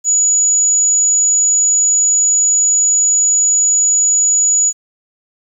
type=tone; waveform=sine; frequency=6870 Hz; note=A8; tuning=42 cents flat; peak=-9 dBFS; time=0.04-4.73 s; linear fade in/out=50 ms; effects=8-bit